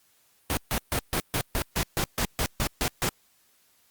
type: noise bursts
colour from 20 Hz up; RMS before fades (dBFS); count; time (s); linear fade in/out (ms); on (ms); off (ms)
pink; -26; 13; 0.5-3.09; 0; 70; 140
effects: white hiss -64 dBFS RMS until 3.9 s + Opus 48 kbps